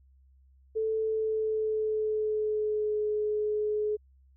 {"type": "tone with pitch glide", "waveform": "sine", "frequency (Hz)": [440, 423.3], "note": ["A4", "G#4"], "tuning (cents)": [0, 33], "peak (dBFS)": -26, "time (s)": [0.75, 3.97], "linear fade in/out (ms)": 20, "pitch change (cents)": -67, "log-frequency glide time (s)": [0.97, 3], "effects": ["added 66 Hz sine -57 dBFS peak until 4.36 s"]}